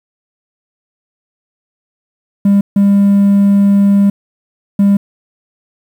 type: tone bursts at uneven times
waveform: triangle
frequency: 200.1 Hz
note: G3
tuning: 36 cents sharp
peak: -3 dBFS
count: 3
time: 2.45-2.61 / 2.76-4.1 / 4.79-4.97 s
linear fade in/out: 5 ms
effects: tanh soft clip ceiling 0 dBFS + 7-bit